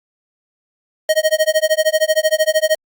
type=tone with tremolo; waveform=square; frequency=626 Hz; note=D#5; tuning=10 cents sharp; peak=-10 dBFS; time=1.09-2.75 s; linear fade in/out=2 ms; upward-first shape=sine; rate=13 Hz; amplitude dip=100%; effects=Opus 48 kbps